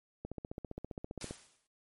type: click train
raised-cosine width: 2 ms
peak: -27 dBFS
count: 17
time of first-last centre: 0.25-1.31 s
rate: 15.1 Hz
type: noise with exponential decay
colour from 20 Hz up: white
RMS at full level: -41 dBFS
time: 1.21-1.67 s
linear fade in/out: 2 ms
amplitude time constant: 100 ms
effects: MP3 48 kbps